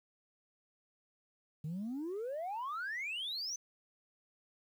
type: exponential sweep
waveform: sine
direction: up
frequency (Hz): 146.83 to 6180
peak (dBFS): -35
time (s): 1.64-3.56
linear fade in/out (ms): 5
effects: tanh soft clip ceiling -35 dBFS + 11-bit